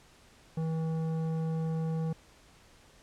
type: tone with tanh clipping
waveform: sine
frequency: 161.2 Hz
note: E3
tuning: 38 cents flat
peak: -31 dBFS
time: 0.57-2.13 s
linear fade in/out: 5 ms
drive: 12 dB
effects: pink hiss -59 dBFS RMS until 3.02 s + low-pass 9000 Hz 12 dB/octave